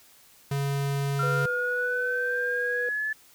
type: tone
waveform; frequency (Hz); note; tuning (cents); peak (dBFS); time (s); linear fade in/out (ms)
square; 139.8; C#3; +15; -26; 0.51-1.46; 5
type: exponential sweep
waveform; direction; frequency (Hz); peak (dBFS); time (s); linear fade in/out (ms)
sine; up; 1366 to 1738; -26; 1.19-3.13; 5
type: tone with pitch glide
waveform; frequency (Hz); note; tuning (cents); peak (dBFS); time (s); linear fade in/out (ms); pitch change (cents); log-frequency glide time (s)
triangle; 493.9 to 489.1; B4 to B4; 0 to -17; -28; 1.23-2.89; 2; -17; 1.5-2.76
effects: white hiss -56 dBFS RMS until 3.34 s